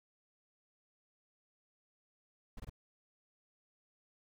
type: noise bursts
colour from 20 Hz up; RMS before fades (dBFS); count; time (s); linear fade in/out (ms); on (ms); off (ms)
brown; -45; 3; 2.57-2.697; 5; 29; 20
effects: none